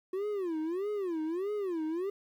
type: tone with vibrato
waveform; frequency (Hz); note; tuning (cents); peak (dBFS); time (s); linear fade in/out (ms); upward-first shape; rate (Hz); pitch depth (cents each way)
triangle; 362; F#4; -38; -29; 0.13-2.1; 5; sine; 1.6; 260
effects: 11-bit